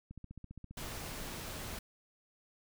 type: click train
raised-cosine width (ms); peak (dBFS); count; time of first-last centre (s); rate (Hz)
5; -35; 14; 0.11-0.977; 15
type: noise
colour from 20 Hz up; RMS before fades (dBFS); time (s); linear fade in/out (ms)
pink; -43; 0.77-1.79; 5
effects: none